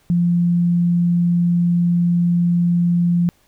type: tone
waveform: sine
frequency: 173.4 Hz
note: F3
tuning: 12 cents flat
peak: -13 dBFS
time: 0.1-3.29 s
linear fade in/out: 0 ms
effects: pink hiss -58 dBFS RMS until 3.47 s